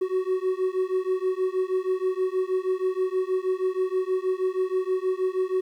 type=beating tone pair; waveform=triangle; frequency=370 / 376.3 Hz; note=F#4 / F#4; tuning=0 / +29 cents; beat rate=6.3 Hz; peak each=-24 / -24 dBFS; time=0.01-5.61 s; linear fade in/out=10 ms; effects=10-bit